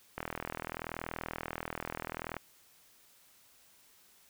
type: click train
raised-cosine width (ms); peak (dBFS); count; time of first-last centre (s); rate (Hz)
0.5; -21; 90; 0.18-2.367; 40.7
effects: white hiss -63 dBFS RMS until 4.29 s